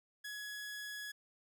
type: tone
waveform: sawtooth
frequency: 1682 Hz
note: G#6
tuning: 22 cents sharp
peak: -39 dBFS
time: 0.24-1.12 s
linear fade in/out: 10 ms
effects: none